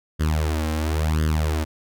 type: tone with flanger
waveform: sawtooth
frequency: 77.78 Hz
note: D#2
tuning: in tune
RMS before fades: -22 dBFS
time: 0.19-1.65 s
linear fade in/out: 20 ms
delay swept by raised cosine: 0.61 to 3.81 ms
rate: 0.96 Hz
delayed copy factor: +0.9
effects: none